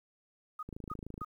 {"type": "tone bursts", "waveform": "sine", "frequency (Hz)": 1246, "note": "D#6", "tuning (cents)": 2, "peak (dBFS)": -37, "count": 3, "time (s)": [0.59, 1.247], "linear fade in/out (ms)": 5, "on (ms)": 39, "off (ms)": 270}
{"type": "click train", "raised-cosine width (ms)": 3, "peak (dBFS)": -30, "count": 15, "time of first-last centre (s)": [0.69, 1.216], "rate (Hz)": 26.6}
{"effects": ["11-bit"]}